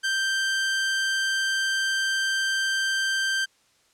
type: tone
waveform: sawtooth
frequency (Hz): 1568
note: G6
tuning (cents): 0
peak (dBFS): -19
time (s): 0.03-3.46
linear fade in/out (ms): 20
effects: white hiss -63 dBFS RMS until 3.93 s + low-pass 8000 Hz 12 dB/octave